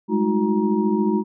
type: tone cluster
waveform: sine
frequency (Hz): 198.2 / 212.2 / 317.8 / 366 / 943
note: G3 / G#3 / D#4 / F#4 / A#5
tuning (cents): +19 / +38 / +37 / -19 / +20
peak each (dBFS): -27 / -20 / -24 / -23 / -29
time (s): 0.08-1.24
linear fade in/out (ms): 50
effects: none